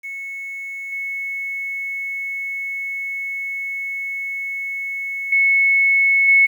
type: tone with level steps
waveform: sine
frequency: 2200 Hz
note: C#7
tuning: 14 cents flat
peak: -27 / -23 / -12 / -9 dBFS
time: 0.03-6.47 s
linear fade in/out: 20 ms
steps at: 0.92 / 5.32 / 6.28 s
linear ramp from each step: 5 ms
effects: 8-bit